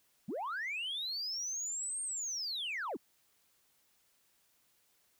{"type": "linear two-way sweep", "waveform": "sine", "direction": "up then down", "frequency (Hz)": [153.8, 8700, 184.9], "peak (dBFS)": -34, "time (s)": [0.28, 2.97], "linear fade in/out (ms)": 10, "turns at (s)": 2.02, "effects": ["tanh soft clip ceiling -33 dBFS", "white hiss -72 dBFS RMS until 5.19 s"]}